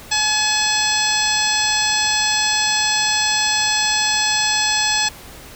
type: harmonic tone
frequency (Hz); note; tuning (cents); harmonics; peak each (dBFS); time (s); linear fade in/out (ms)
853; G#5; +46; 1 / 2 / 3 / 4 / 5 / 6 / 7 / 9; -24 / -24 / -24 / -24 / -24 / -24 / -24 / -24; 0.11-5.09; 10
effects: pink hiss -39 dBFS RMS until 5.55 s